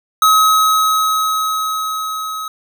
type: tone with level ramp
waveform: square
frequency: 1276 Hz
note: D#6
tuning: 43 cents sharp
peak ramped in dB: -8 to -23 dBFS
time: 0.22-2.48 s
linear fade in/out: 2 ms
effects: none